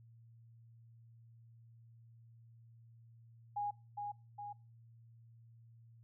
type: tone with echo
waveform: sine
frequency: 822 Hz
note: G#5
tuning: 18 cents flat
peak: -35 dBFS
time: 3.56-3.71 s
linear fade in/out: 10 ms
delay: 410 ms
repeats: 2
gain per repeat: -4 dB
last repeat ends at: 4.53 s
effects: noise-tail reverb RT60 0.3 s tail -24 dB re dry + added 115 Hz sine -58 dBFS peak until 6.03 s